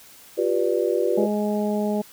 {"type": "chord", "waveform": "sine", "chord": "G dominant seventh", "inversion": "third", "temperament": "just", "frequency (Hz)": [352.8, 392, 490, 588], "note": ["F4", "G4", "B4", "D5"], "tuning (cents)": [18, 0, -14, 2], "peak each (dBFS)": [-24, -24, -24, -27], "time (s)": [0.37, 1.27], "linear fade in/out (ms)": 20}
{"type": "harmonic tone", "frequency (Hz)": 209, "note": "G#3", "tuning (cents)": 11, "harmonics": [1, 2, 3, 4], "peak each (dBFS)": [-23, -27, -28, -33], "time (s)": [1.17, 2.02], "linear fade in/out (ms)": 10}
{"effects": ["white hiss -48 dBFS RMS until 2.12 s"]}